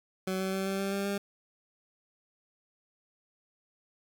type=tone with pitch steps; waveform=20% pulse; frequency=188.1 / 190.07 / 192.05 / 194.06 / 196.09 / 198.14 / 200.2 Hz; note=F#3 / F#3 / G3 / G3 / G3 / G3 / G3; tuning=+29 / +47 / -35 / -17 / +1 / +19 / +37 cents; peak=-25 dBFS; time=0.27-1.18 s; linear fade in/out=5 ms; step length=130 ms; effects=10-bit